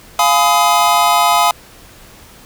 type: chord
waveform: square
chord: F half-diminished seventh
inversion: none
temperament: just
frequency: 698.5 / 838.1 / 1005.8 / 1257.2 Hz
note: F5 / Ab5 / Cb6 / Eb6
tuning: 0 / +16 / +31 / +18 cents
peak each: -16 dBFS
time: 0.19-1.51 s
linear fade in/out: 2 ms
effects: pink hiss -41 dBFS RMS until 2.45 s